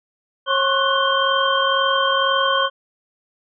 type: tone cluster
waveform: sine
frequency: 543 / 1063 / 1105 / 1484 / 3153 Hz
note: C#5 / C6 / C#6 / F#6 / G7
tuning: -36 / +27 / -6 / +5 / +9 cents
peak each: -22 dBFS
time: 0.46-2.7 s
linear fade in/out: 50 ms
effects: none